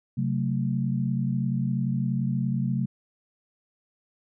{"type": "chord", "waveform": "sine", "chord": "F# diminished", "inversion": "second", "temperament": "just", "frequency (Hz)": [133.2, 185, 222], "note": ["C3", "F#3", "A3"], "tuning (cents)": [31, 0, 16], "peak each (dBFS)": [-26, -29, -29], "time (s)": [0.17, 2.86], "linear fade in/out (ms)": 10, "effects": []}